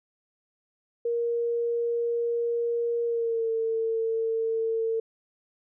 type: tone with pitch glide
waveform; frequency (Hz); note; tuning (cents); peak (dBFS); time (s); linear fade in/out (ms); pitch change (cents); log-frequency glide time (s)
sine; 470 to 450.6; A#4 to A4; +14 to +41; -24; 1.05-5; 5; -73; 3.05-3.51
effects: none